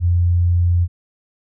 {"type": "tone", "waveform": "sine", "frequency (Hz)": 87.31, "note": "F2", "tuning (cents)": 0, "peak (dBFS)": -12, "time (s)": [0, 0.88], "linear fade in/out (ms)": 50, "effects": []}